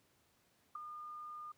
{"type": "tone with ADSR envelope", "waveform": "sine", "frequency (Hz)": 1214, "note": "D#6", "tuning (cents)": -43, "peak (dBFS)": -36, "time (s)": [0.75, 1.52], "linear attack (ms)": 7, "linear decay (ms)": 4, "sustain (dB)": -9, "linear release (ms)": 5, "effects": ["pink hiss -73 dBFS RMS until 1.57 s", "high-pass 80 Hz 12 dB/octave"]}